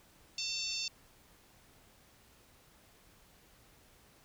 harmonic tone, 897 Hz, A5, 33 cents sharp, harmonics 3 / 4 / 5 / 6 / 7 / 8, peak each -42 / -43 / -39 / -41 / -45 / -47 dBFS, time 0.38-0.88 s, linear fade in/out 2 ms, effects pink hiss -63 dBFS RMS until 4.24 s

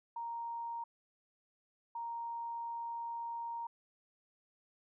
sine tone bursts at uneven times, 932.3 Hz, A#5, in tune, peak -38 dBFS, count 2, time 0.16-0.84 / 1.95-3.67 s, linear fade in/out 5 ms, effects none

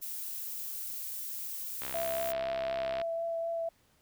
violet noise, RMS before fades -39 dBFS, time 0.01-2.33 s, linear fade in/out 20 ms
click train, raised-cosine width 0.3 ms, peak -23 dBFS, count 80, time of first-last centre 1.82-3.015 s, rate 66.1 Hz
sine tone with vibrato, 667 Hz, E5, 20 cents sharp, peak -31 dBFS, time 1.94-3.69 s, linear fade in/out 5 ms, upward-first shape triangle, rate 4 Hz, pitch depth 13 cents each way
effects pink hiss -68 dBFS RMS until 4.01 s

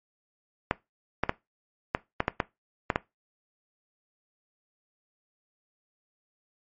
clicks, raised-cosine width 0.5 ms, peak -8 dBFS, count 9, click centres 0.711 / 1.236 / 1.294 / 1.949 / 2.204 / 2.281 / 2.402 / 2.902 / 2.959 s, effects noise-tail reverb RT60 0.2 s tail -19 dB re dry + MP3 32 kbps

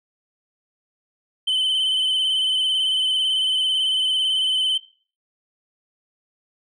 sine tone with vibrato, 3058 Hz, G7, 44 cents flat, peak -15 dBFS, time 1.47-4.78 s, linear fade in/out 10 ms, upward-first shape sine, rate 18 Hz, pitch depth 37 cents each way, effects noise-tail reverb RT60 0.4 s tail -21 dB re dry + tanh soft clip ceiling -17 dBFS

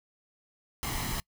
pink noise with comb filter, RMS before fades -33 dBFS, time 0.83-1.2 s, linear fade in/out 0 ms, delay 0.98 ms, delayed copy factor +0.55, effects noise-tail reverb RT60 0.1 s tail -25 dB re dry

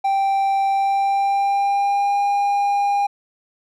triangle tone with pitch glide, 784 to 807.4 Hz, G5 to G#5, 0 to -49 cents, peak -14 dBFS, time 0.04-3.07 s, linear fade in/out 10 ms, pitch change +51 cents, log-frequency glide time 0.7-2.2 s, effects none

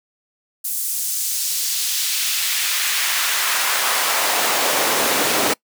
pink noise with high-pass filter sweep, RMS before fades -20 dBFS, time 0.64-5.54 s, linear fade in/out 10 ms, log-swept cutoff 9800 to 290 Hz, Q 0.97, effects noise-tail reverb RT60 0.1 s tail -24 dB re dry

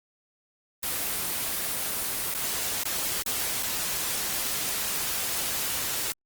white noise with dropouts, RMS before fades -29 dBFS, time 0.83-6.12 s, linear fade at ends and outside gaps 0 ms, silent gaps 2.339-2.349 / 2.834-2.854 / 3.224-3.262 / 3.626-3.632 s, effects Opus 24 kbps

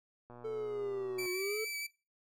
click train, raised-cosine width 1 ms, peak -38 dBFS, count 117, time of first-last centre 0.3-1.259 s, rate 121 Hz
triangle linear two-way sweep, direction down then up, 445.2 to 360 to 445.2 Hz, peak -33 dBFS, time 0.44-1.65 s, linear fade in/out 10 ms, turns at 1.31 s
sawtooth tone with vibrato, 2306 Hz, D7, 32 cents flat, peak -34 dBFS, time 1.18-1.87 s, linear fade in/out 10 ms, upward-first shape square, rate 6.3 Hz, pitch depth 10 cents each way
effects noise-tail reverb RT60 0.3 s tail -20 dB re dry

